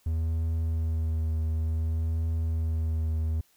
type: tone with vibrato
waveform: triangle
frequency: 80.4 Hz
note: E2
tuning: 43 cents flat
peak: -23 dBFS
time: 0.06-3.41 s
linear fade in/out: 5 ms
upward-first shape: triangle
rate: 0.56 Hz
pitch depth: 23 cents each way
effects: white hiss -65 dBFS RMS until 3.56 s